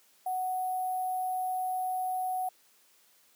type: tone with sample-and-hold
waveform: sine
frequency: 742 Hz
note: F#5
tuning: 5 cents sharp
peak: -29 dBFS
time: 0.26-2.49 s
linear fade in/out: 5 ms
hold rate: 11025 Hz
effects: white hiss -64 dBFS RMS until 3.35 s + high-pass 200 Hz 12 dB/octave